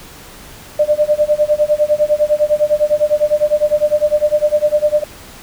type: tone with tremolo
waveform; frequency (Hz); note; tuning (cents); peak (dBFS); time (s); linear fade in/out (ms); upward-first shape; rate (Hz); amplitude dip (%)
sine; 599; D5; +34; -7; 0.79-5.04; 5; sine; 9.9; 95
effects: pink hiss -37 dBFS RMS until 5.42 s